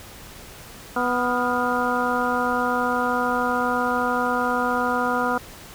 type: harmonic tone with a mistuned harmonic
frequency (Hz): 246.9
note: B3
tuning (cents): 0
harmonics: 1 / 2 / 3 / 4 / 5 / 6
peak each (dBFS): -27 / -27 / -27 / -27 / -27 / -27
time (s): 0.96-5.38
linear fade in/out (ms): 5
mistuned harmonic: 6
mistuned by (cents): -76
effects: pink hiss -42 dBFS RMS until 5.74 s